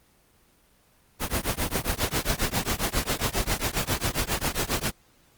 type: noise with tremolo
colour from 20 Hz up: pink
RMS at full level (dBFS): -23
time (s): 1.19-4.92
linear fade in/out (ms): 50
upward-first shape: triangle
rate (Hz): 7.4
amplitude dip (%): 100
effects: pink hiss -61 dBFS RMS until 5.37 s + Opus 24 kbps

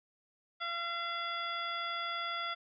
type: harmonic tone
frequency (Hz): 683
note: F5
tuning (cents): -39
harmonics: 1 / 2 / 3 / 4 / 5 / 7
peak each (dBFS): -45 / -37 / -42 / -51 / -41 / -50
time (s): 0.6-2.55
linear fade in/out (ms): 20
effects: none

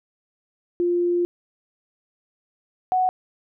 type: tone pair in turn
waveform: sine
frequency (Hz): 349.8 / 741.2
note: F4 / F#5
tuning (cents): +3 / +3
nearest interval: octave + minor second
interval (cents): 1300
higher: second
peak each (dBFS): -18 / -17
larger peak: second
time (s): 0.8-1.25 / 2.92-3.09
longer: first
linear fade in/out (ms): 0
effects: none

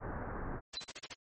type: low-pass noise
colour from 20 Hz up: pink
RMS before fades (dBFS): -40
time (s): 0-0.61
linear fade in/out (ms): 50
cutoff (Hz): 1700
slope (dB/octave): 48
type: noise bursts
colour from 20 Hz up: white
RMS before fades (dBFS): -41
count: 6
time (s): 0.73-1.141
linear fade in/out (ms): 10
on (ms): 41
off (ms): 33
type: tone with exponential decay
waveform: sine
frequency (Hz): 4019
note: B7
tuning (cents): +30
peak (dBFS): -32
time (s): 0.77-0.88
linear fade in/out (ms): 0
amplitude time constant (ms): 23
effects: low-pass 7000 Hz 12 dB/octave + MP3 32 kbps

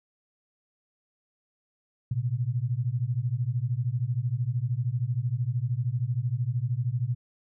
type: beating tone pair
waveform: sine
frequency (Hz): 115.7 / 128.7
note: A#2 / C3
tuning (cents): -13 / -28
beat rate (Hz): 13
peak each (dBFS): -28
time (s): 2.11-7.15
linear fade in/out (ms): 5
effects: none

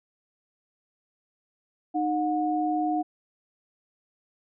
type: tone pair together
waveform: sine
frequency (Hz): 307.5 / 725.7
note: D#4 / F#5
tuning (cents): -20 / -34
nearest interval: octave + minor third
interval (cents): 1486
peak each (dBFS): -26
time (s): 1.94-3.03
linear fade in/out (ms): 20
effects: none

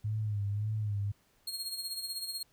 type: tone with vibrato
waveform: sine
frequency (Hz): 104.6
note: G#2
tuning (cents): +13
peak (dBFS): -30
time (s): 0.04-1.12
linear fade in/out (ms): 10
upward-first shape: sine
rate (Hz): 1.8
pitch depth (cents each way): 67
type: tone with tremolo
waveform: sawtooth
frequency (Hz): 4259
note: C8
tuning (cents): +30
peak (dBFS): -31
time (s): 1.47-2.43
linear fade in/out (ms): 5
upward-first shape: sine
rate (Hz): 16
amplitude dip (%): 60
effects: pink hiss -69 dBFS RMS until 2.52 s

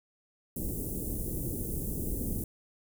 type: band-stop noise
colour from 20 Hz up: pink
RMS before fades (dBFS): -34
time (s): 0.56-2.44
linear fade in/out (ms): 2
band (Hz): 410 to 9900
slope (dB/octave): 24
effects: none

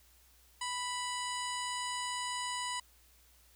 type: harmonic tone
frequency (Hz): 987.8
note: B5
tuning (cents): 0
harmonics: 1 / 2 / 3 / 4 / 5 / 7 / 8 / 9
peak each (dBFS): -38 / -43 / -43 / -47 / -46 / -46 / -50 / -45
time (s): 0.61-2.8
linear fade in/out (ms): 5
effects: added 60 Hz sine -65 dBFS peak until 3.55 s + white hiss -65 dBFS RMS until 3.55 s

